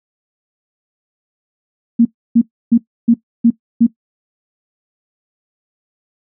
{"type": "tone bursts", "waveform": "sine", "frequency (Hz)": 233.1, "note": "A#3", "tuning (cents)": 0, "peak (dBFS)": -5, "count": 6, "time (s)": [1.99, 3.868], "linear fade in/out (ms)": 10, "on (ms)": 63, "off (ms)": 300, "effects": ["noise-tail reverb RT60 0.1 s tail -18 dB re dry"]}